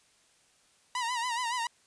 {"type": "tone with vibrato", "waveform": "sawtooth", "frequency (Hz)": 963, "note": "B5", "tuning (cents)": -44, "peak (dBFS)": -26, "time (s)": [0.95, 1.67], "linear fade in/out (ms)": 2, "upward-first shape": "sine", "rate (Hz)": 7.1, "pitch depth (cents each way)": 89, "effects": ["white hiss -65 dBFS RMS until 1.86 s", "resampled to 22050 Hz"]}